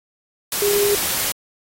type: tone in noise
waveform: sine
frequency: 407.7 Hz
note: G#4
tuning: 32 cents flat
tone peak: -16 dBFS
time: 0.62-0.95 s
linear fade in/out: 2 ms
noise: white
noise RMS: -22 dBFS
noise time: 0.52-1.32 s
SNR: +3 dB
effects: AAC 48 kbps